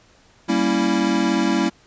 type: chord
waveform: square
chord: G diminished seventh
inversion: none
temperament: equal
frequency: 196 / 233.1 / 277.2 / 329.6 Hz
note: G3 / Bb3 / Db4 / Fb4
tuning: 0 / 0 / 0 / 0 cents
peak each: -24 / -24 / -24 / -22 dBFS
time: 0.48-1.7 s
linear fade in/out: 20 ms
effects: pink hiss -54 dBFS RMS until 1.86 s + resampled to 16000 Hz